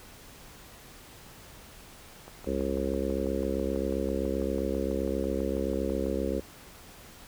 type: click train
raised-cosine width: 1 ms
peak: -30 dBFS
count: 24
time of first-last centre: 2.28-6.063 s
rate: 6.08 Hz
type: harmonic tone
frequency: 67.6 Hz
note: C#2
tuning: 43 cents flat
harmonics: 1 / 3 / 4 / 5 / 6 / 7 / 8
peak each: -35 / -35 / -35 / -35 / -35 / -35 / -35 dBFS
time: 2.46-6.41 s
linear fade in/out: 20 ms
effects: pink hiss -50 dBFS RMS until 7.27 s